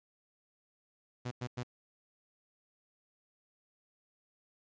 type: tone bursts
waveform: sawtooth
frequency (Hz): 123.47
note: B2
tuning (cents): 0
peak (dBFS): -32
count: 3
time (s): 1.25-1.633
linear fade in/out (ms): 10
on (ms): 63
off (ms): 97
effects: resampled to 16000 Hz + 12-bit

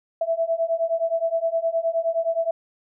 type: beating tone pair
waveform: sine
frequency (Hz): 656 / 665.6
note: E5 / E5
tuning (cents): -9 / +17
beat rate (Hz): 9.6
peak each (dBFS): -24 / -23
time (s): 0.21-2.51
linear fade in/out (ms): 5
effects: none

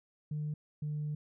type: tone pair in turn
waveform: sine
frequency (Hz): 150.6 / 149.96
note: D3 / D3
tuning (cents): +44 / +36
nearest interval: unison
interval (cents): 8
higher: first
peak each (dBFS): -32 / -32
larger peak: neither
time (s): 0.31-0.54 / 0.82-1.15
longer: second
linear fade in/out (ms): 5
effects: tanh soft clip ceiling -30 dBFS

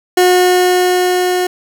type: tone with level ramp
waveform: 30% pulse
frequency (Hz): 362.4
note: F#4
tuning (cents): -36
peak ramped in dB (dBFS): -4 to -10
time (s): 0.17-1.47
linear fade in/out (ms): 5
effects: none

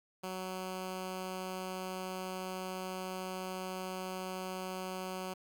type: tone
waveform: 10% pulse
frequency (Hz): 186.1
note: F#3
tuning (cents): +10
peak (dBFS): -30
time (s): 0.23-5.34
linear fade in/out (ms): 10
effects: 11-bit

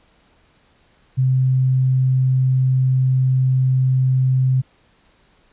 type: tone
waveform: sine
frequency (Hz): 130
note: C3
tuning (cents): -11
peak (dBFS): -13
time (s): 1.17-4.62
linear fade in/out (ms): 20
effects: pink hiss -57 dBFS RMS until 5.52 s + resampled to 8000 Hz

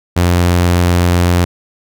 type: tone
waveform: sawtooth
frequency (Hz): 87.9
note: F2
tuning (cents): +12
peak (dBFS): -5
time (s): 0.16-1.45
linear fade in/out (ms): 10
effects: none

